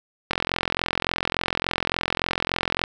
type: click train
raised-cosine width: 0.3 ms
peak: -5 dBFS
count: 111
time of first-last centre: 0.31-2.839 s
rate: 43.5 Hz
effects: none